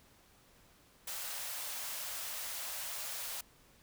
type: high-pass noise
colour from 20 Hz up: white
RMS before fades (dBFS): -41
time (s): 1.07-3.41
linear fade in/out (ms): 5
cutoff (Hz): 510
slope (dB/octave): 48
effects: pink hiss -64 dBFS RMS until 3.82 s